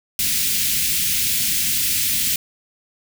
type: band-stop noise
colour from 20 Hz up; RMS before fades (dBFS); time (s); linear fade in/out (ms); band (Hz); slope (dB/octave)
white; -20; 0.19-2.36; 2; 250 to 2100; 24
effects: none